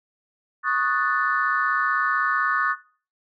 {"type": "chord", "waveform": "sine", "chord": "D# half-diminished seventh", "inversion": "third", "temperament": "equal", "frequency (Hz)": [1108.7, 1244.5, 1480, 1760], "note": ["C#6", "D#6", "F#6", "A6"], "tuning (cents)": [0, 0, 0, 0], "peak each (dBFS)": -25, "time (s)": [0.63, 2.76], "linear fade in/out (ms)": 50, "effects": ["noise-tail reverb RT60 0.4 s tail -18 dB re dry", "tanh soft clip ceiling -9 dBFS"]}